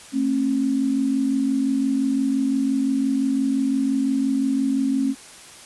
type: tone pair together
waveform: sine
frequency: 224.4 / 270.2 Hz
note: A3 / C#4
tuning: +34 / -44 cents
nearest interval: minor third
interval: 322 cents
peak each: -25 / -19 dBFS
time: 0.12-5.15 s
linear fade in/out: 50 ms
effects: white hiss -43 dBFS RMS until 5.65 s + resampled to 24000 Hz